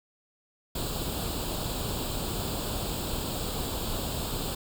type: noise with comb filter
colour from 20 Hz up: pink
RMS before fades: -32 dBFS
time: 0.75-4.55 s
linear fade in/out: 5 ms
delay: 0.25 ms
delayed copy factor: +0.75
effects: none